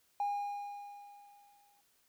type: tone with exponential decay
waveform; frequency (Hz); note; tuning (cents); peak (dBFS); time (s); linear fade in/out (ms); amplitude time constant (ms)
triangle; 814; G#5; -35; -27; 0.2-1.81; 2; 350
effects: tanh soft clip ceiling -27 dBFS + white hiss -72 dBFS RMS until 2.08 s